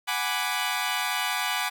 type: chord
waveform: 15% pulse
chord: G# half-diminished seventh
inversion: third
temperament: equal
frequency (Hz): 740 / 830.6 / 987.8 / 1174.7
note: F#5 / G#5 / B5 / D6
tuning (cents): 0 / 0 / 0 / 0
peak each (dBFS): -25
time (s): 0.07-1.7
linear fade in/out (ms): 20
effects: none